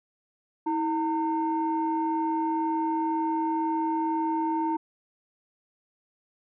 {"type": "tone pair together", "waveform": "sine", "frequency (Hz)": [322.1, 911], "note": ["E4", "A#5"], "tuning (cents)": [-40, -40], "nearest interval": "octave + tritone", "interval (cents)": 1800, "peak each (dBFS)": -26, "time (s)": [0.66, 4.77], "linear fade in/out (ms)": 10, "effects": ["tanh soft clip ceiling -18 dBFS"]}